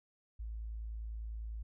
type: tone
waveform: sine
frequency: 55 Hz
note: A1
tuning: in tune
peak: -39 dBFS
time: 0.39-1.63 s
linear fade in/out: 10 ms
effects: none